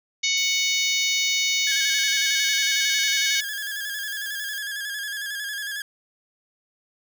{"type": "harmonic tone", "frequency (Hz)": 740, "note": "F#5", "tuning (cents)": 0, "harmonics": [3, 4, 5, 6, 7, 8, 9], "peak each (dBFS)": [-25, -29, -26, -30, -32, -29, -31], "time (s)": [0.23, 3.41], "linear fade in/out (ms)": 10}
{"type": "noise", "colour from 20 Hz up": "violet", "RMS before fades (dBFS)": -41, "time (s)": [0.37, 4.59], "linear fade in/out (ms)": 2}
{"type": "tone with vibrato", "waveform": "sawtooth", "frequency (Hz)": 1661.2, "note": "G#6", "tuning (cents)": 0, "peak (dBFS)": -25, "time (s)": [1.67, 5.82], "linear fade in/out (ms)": 2, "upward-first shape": "square", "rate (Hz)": 11, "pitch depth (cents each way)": 46}
{"effects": []}